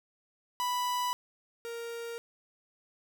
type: tone pair in turn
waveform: 45% pulse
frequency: 987.8 / 466.2 Hz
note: B5 / A#4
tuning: 0 / 0 cents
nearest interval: octave + minor second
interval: 1300 cents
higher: first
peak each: -29 / -37 dBFS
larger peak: first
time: 0.6-1.13 / 1.65-2.18 s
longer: neither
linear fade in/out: 0 ms
effects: none